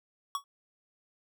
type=tone with exponential decay; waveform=square; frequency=1121 Hz; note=C#6; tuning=19 cents sharp; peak=-27 dBFS; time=0.35-0.44 s; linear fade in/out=1 ms; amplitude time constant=18 ms; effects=none